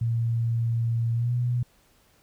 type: tone with pitch glide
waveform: sine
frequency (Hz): 115.9 to 122.16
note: A#2 to B2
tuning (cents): -10 to -18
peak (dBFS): -22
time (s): 0.01-1.63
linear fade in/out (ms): 5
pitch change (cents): +92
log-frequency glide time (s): 1.14-1.33
effects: pink hiss -62 dBFS RMS until 2.22 s